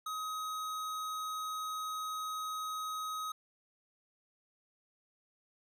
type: tone with hard clipping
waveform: sine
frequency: 1264 Hz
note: D#6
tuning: 27 cents sharp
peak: -38 dBFS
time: 0.06-3.32 s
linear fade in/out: 5 ms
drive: 17 dB
effects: none